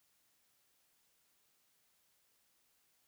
silence, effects white hiss -75 dBFS RMS until 3.07 s

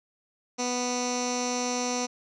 15% pulse tone with low-pass filter, 246.9 Hz, B3, in tune, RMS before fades -29 dBFS, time 0.58-2.07 s, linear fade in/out 20 ms, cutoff 6100 Hz, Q 6.4, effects none

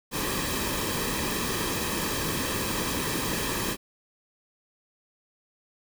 pink noise with comb filter, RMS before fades -29 dBFS, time 0.11-3.77 s, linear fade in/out 50 ms, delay 1.4 ms, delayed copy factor -0.6, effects none

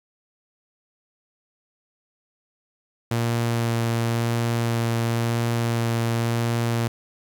sawtooth tone with vibrato, 116.54 Hz, A#2, in tune, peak -17 dBFS, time 3.11-6.88 s, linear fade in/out 5 ms, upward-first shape sine, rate 0.95 Hz, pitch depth 11 cents each way, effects 9-bit

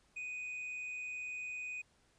triangle tone with amplitude modulation, 2489 Hz, D#7, in tune, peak -37 dBFS, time 0.16-1.82 s, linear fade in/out 10 ms, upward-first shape sine, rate 138 Hz, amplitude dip 30%, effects pink hiss -71 dBFS RMS until 2.18 s + resampled to 22050 Hz

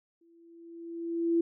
sine tone with exponential growth, 335.8 Hz, E4, 32 cents sharp, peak -21 dBFS, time 0.21-1.41 s, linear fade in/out 5 ms, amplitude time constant 260 ms, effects none

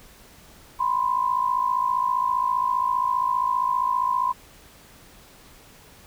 sine tone pair together, 987.8 / 1042.9 Hz, B5 / C6, 0 / -6 cents, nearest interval minor second, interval 94 cents, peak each -23 dBFS, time 0.79-4.33 s, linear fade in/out 20 ms, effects pink hiss -50 dBFS RMS until 6.06 s

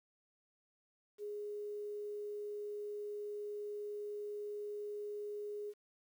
sine tone, 415.1 Hz, G#4, 1 cent flat, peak -40 dBFS, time 1.18-5.74 s, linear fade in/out 50 ms, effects 11-bit

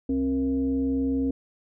sine tone with frequency modulation, 268.1 Hz, C4, 42 cents sharp, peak -22 dBFS, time 0.09-1.31 s, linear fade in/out 5 ms, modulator 200 Hz, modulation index 0.56, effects none

